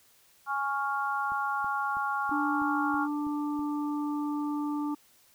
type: chord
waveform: sine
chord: Db major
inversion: second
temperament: equal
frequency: 830.6 / 1108.7 / 1396.9 Hz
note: Ab5 / Db6 / F6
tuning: 0 / 0 / 0 cents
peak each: -32 dBFS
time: 0.46-3.08 s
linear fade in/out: 50 ms
type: click train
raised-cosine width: 3 ms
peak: -36 dBFS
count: 8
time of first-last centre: 1.32-3.593 s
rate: 3.08 Hz
type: harmonic tone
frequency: 294.7 Hz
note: D4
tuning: 6 cents sharp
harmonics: 1 / 3 / 4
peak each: -29 / -39 / -41 dBFS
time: 2.31-4.95 s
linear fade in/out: 10 ms
effects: white hiss -62 dBFS RMS until 5.34 s